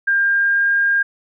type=tone with pitch glide; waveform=sine; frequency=1600 to 1611.1 Hz; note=G6 to G6; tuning=+35 to +47 cents; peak=-13 dBFS; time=0.07-1.03 s; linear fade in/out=10 ms; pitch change=+12 cents; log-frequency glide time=0.18-0.7 s; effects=none